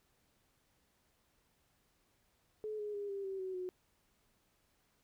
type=tone with pitch steps; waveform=sine; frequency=428.8 / 417.6 / 406.6 / 395.9 / 385.6 / 375.5 / 365.6 Hz; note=A4 / G#4 / G#4 / G4 / G4 / F#4 / F#4; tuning=-45 / +10 / -37 / +17 / -28 / +26 / -21 cents; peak=-38 dBFS; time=2.64-3.69 s; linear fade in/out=0 ms; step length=150 ms; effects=pink hiss -75 dBFS RMS until 5.03 s

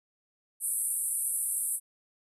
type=band-pass noise; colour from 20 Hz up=pink; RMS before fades=-31 dBFS; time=0.6-1.8 s; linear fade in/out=50 ms; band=8500 to 12000 Hz; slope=96 dB/octave; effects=none

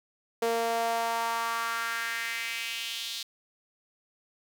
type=tone with high-pass filter sweep; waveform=sawtooth; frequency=230.3 Hz; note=A#3; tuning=21 cents flat; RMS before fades=-31 dBFS; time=0.42-3.23 s; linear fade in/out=5 ms; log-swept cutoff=490 to 3900 Hz; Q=3; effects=none

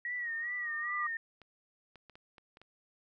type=tone with vibrato; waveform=sine; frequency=1896 Hz; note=A#6; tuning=29 cents sharp; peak=-34 dBFS; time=0.05-1.17 s; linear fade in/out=2 ms; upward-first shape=sine; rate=2.5 Hz; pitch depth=73 cents each way
type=tone with exponential growth; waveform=sine; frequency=1200 Hz; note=D6; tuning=37 cents sharp; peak=-31 dBFS; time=0.15-1.07 s; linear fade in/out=5 ms; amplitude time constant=200 ms
type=clicks; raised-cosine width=0.3 ms; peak=-38 dBFS; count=7; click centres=1.417 / 1.957 / 2.097 / 2.155 / 2.382 / 2.571 / 2.616 s
effects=none

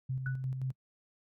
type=tone with tremolo; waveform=sine; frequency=130.8 Hz; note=C3; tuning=in tune; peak=-31 dBFS; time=0.09-0.72 s; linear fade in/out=10 ms; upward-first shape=square; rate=5.7 Hz; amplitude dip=40%
type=tone with exponential decay; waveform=sine; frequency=1480 Hz; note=F#6; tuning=in tune; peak=-34 dBFS; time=0.26-0.43 s; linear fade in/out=2 ms; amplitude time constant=36 ms
effects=noise-tail reverb RT60 0.1 s tail -24 dB re dry

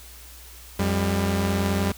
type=tone pair together; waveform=sawtooth; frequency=90.1 / 199.14 Hz; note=F#2 / G3; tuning=-45 / +28 cents; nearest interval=octave + major second; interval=1373 cents; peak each=-20 dBFS; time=0.79-1.92 s; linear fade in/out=5 ms; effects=added 60 Hz sine -45 dBFS peak until 1.97 s + white hiss -46 dBFS RMS until 1.97 s

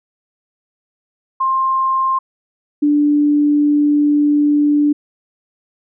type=tone pair in turn; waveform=sine; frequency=1057 / 293.6 Hz; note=C6 / D4; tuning=+17 / 0 cents; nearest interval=octave + minor seventh; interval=2217 cents; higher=first; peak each=-13 / -10 dBFS; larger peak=second; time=1.4-2.19 / 2.82-4.93 s; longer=second; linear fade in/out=10 ms; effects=none

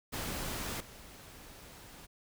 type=noise with level steps; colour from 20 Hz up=pink; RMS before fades=-38 / -52 dBFS; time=0.12-2.07 s; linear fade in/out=20 ms; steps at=0.8 s; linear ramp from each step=5 ms; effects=none

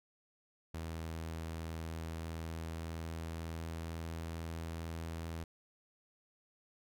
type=tone with pitch glide; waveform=sawtooth; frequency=81.4 to 82.25 Hz; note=E2 to E2; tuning=-21 to -3 cents; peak=-36 dBFS; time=0.74-5.44 s; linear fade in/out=5 ms; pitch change=+18 cents; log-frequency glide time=1.73-4.25 s; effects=none

